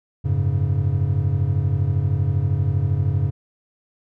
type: chord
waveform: triangle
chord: F# suspended second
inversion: none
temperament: equal with one note detuned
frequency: 91.17 / 103.83 / 138.59 Hz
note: F#2 / G#2 / C#3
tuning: -25 / 0 / 0 cents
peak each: -20 dBFS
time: 0.24-3.31 s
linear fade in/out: 20 ms
effects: none